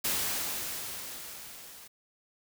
white noise with level ramp, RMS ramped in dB -29 to -50 dBFS, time 0.04-1.88 s, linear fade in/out 10 ms, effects none

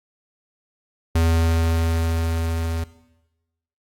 square tone with level ramp, 82.41 Hz, E2, in tune, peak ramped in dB -16 to -24 dBFS, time 1.15-2.84 s, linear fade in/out 5 ms, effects noise-tail reverb RT60 1.0 s tail -17 dB re dry + AAC 64 kbps

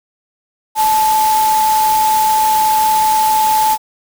sine tone in noise, 869 Hz, A5, 22 cents flat, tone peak -10 dBFS, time 0.75-3.78 s, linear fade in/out 50 ms, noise white, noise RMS -22 dBFS, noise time 0.75-3.78 s, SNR +9 dB, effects none

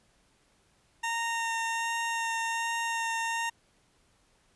20% pulse tone with vibrato, 919 Hz, A#5, 25 cents flat, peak -24 dBFS, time 1.03-3.5 s, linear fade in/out 10 ms, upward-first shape sine, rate 1.3 Hz, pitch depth 11 cents each way, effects pink hiss -67 dBFS RMS until 4.55 s + resampled to 24000 Hz

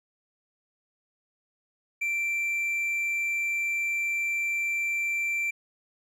triangle tone, 2349 Hz, D7, in tune, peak -24 dBFS, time 2.01-5.51 s, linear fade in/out 10 ms, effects none

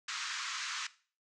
pink band-pass noise, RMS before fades -39 dBFS, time 0.08-0.87 s, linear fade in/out 5 ms, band 1100 to 7100 Hz, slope 48 dB/octave, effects noise-tail reverb RT60 0.4 s tail -17 dB re dry

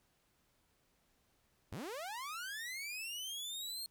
sawtooth linear sweep, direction up, 69.3 to 4280 Hz, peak -38 dBFS, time 1.72-3.86 s, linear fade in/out 0 ms, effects pink hiss -75 dBFS RMS until 3.9 s

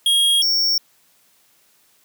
square tone pair in turn, 3271 / 5487 Hz, G#7 / F8, -27 / -31 cents, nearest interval major sixth, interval 896 cents, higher second, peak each -14 / -16 dBFS, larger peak first, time 0.06-0.42 / 0.42-0.78 s, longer neither, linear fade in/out 2 ms, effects white hiss -58 dBFS RMS until 2.04 s + high-pass 100 Hz 12 dB/octave

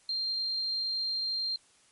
sine tone, 4183 Hz, C8, 1 cent flat, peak -29 dBFS, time 0.09-1.56 s, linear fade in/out 2 ms, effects white hiss -63 dBFS RMS until 1.91 s + MP3 48 kbps

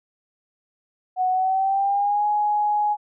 sine tone with pitch glide, 740 to 835.4 Hz, F#5 to G#5, 0 to +10 cents, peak -18 dBFS, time 1.16-2.97 s, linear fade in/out 50 ms, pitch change +210 cents, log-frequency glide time 1.3-2.26 s, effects none

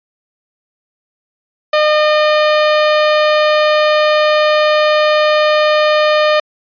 sawtooth tone, 608 Hz, D#5, 40 cents flat, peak -5 dBFS, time 1.73-6.4 s, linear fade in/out 5 ms, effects resampled to 11025 Hz

